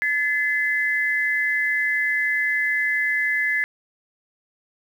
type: tone pair together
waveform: sine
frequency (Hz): 1725 / 2038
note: A6 / C7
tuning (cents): -35 / -46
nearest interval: minor third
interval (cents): 289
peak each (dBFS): -22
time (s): 0.02-3.64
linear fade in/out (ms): 0
effects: 8-bit